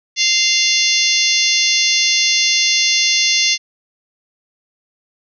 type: harmonic tone with a mistuned harmonic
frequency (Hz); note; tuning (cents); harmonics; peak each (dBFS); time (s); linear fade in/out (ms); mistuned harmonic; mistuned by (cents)
694; F5; -11; 3 / 4 / 5 / 6 / 7 / 8 / 9; -20 / -20 / -20 / -20 / -20 / -20 / -20; 0.16-3.58; 50; 6; +36
effects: none